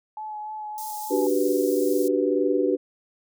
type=tone with vibrato; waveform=sine; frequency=854 Hz; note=G#5; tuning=48 cents sharp; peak=-31 dBFS; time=0.17-1.27 s; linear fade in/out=2 ms; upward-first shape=sine; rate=3.4 Hz; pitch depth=18 cents each way
type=high-pass noise; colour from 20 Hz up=white; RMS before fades=-38 dBFS; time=0.78-2.08 s; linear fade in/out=0 ms; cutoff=5100 Hz; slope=24 dB/octave
type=chord; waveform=sine; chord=G major seventh; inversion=second; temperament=equal; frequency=293.7 / 370 / 392 / 493.9 Hz; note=D4 / F#4 / G4 / B4; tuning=0 / 0 / 0 / 0 cents; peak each=-25 dBFS; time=1.1-2.77 s; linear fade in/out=20 ms
effects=none